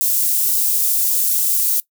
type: high-pass noise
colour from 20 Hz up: white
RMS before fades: -17 dBFS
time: 0.01-1.8 s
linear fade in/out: 0 ms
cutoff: 9100 Hz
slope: 12 dB/octave
effects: noise-tail reverb RT60 0.1 s tail -21 dB re dry